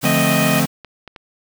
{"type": "noise", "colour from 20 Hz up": "white", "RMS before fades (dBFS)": -25, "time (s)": [0.01, 0.67], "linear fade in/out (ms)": 50}
{"type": "chord", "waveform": "square", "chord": "D minor seventh", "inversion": "none", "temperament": "equal", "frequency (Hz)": [146.83, 174.61, 220, 261.6], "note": ["D3", "F3", "A3", "C4"], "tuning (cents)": [0, 0, 0, 0], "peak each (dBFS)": -22, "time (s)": [0.03, 0.66], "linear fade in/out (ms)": 10}
{"type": "harmonic tone", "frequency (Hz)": 622, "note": "D#5", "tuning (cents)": -1, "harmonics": [1, 2, 3, 4, 5], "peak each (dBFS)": [-22, -27, -26, -24, -31], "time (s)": [0.05, 0.6], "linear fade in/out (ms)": 2}
{"type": "clicks", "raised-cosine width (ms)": 0.3, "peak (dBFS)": -20, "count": 3, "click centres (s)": [0.847, 1.077, 1.162]}
{"effects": []}